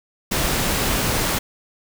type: noise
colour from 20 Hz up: pink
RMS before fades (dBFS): -21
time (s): 0.31-1.39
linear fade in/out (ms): 10
effects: none